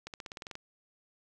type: accelerating click train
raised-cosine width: 0.2 ms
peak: -24 dBFS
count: 10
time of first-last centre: 0.07-0.554 s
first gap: 68 ms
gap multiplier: 0.94
effects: none